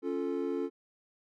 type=chord; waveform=triangle; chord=Db augmented; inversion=none; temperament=equal; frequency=277.2 / 349.2 / 440 Hz; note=Db4 / F4 / A4; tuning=0 / 0 / 0 cents; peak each=-33 dBFS; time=0.02-0.7 s; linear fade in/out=50 ms; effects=none